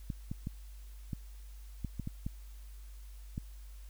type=clicks; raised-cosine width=5 ms; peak=-24 dBFS; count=9; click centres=0.102 / 0.315 / 0.471 / 1.132 / 1.847 / 1.997 / 2.074 / 2.265 / 3.379 s; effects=added 50 Hz sine -46 dBFS peak until 3.89 s + white hiss -63 dBFS RMS until 3.89 s